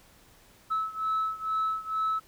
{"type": "beating tone pair", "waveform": "sine", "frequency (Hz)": [1300, 1302.2], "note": ["E6", "E6"], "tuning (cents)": [-24, -22], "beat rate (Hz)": 2.2, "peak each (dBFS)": [-28, -30], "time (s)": [0.7, 2.2], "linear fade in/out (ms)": 20, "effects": ["tanh soft clip ceiling -22 dBFS", "pink hiss -58 dBFS RMS until 2.27 s"]}